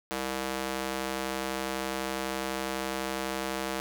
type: tone with high-pass filter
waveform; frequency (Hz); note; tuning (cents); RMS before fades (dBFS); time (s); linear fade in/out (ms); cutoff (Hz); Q
square; 66; C2; +16; -33; 0.11-3.8; 0; 350; 0.64
effects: none